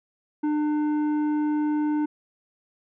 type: tone with tanh clipping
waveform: sine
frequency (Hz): 300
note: D4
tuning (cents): +37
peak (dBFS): -23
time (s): 0.43-2.06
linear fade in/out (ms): 10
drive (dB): 9
effects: none